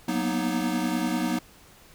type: chord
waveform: square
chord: B major seventh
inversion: second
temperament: equal with one note detuned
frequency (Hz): 185 / 236.6 / 246.9 / 311.1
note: F#3 / A#3 / B3 / D#4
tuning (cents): 0 / +26 / 0 / 0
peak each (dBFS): -32 / -31 / -31 / -30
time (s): 0.08-1.39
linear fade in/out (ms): 5
effects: pink hiss -53 dBFS RMS until 1.94 s

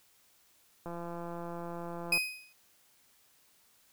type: click train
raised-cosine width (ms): 1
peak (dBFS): -28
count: 226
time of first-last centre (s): 0.86-2.176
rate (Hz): 171
type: tone with exponential decay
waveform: 35% pulse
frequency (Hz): 2508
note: D#7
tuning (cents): +13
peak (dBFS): -21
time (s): 2.12-2.53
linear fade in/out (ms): 5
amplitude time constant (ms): 88
effects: white hiss -66 dBFS RMS until 3.92 s

